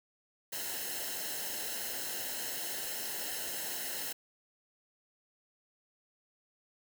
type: noise with comb filter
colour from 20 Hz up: white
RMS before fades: -38 dBFS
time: 0.52-4.13 s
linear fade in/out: 10 ms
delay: 0.85 ms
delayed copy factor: -0.7
effects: none